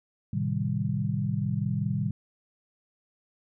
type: chord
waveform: sine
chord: A half-diminished seventh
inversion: none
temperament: equal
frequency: 110 / 130.81 / 155.56 / 196 Hz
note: A2 / C3 / Eb3 / G3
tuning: 0 / 0 / 0 / 0 cents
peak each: -31 dBFS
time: 0.33-2.11 s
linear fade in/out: 5 ms
effects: none